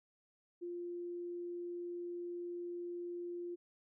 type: tone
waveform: sine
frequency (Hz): 349.2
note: F4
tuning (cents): 0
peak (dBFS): -40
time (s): 0.61-3.56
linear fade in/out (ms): 20
effects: none